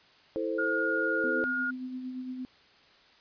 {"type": "chord", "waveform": "sine", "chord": "A minor", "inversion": "second", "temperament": "equal", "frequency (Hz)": [329.6, 440, 523.3], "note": ["E4", "A4", "C5"], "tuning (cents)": [0, 0, 0], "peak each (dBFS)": -33, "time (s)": [0.36, 1.44], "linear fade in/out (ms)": 0}
{"type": "tone", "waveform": "sine", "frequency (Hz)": 1428, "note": "F6", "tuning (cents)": 38, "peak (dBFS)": -28, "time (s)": [0.58, 1.71], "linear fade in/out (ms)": 10}
{"type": "tone with tremolo", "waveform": "sine", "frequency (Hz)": 255.3, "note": "C4", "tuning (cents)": -42, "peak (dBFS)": -33, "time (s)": [1.24, 2.45], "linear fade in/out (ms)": 0, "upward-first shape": "sine", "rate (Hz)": 8.7, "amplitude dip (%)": 40}
{"effects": ["white hiss -59 dBFS RMS until 3.2 s", "resampled to 11025 Hz"]}